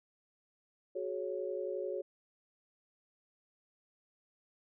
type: chord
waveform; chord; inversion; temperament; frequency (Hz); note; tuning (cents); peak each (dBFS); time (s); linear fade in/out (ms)
sine; F# suspended second; none; equal with one note detuned; 370 / 421.3 / 554.4; F#4 / G#4 / C#5; 0 / +25 / 0; -39 / -40 / -39; 0.95-2.02; 10
effects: none